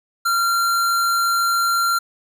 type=tone; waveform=square; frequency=1377 Hz; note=F6; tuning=25 cents flat; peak=-17 dBFS; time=0.25-1.99 s; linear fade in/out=10 ms; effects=none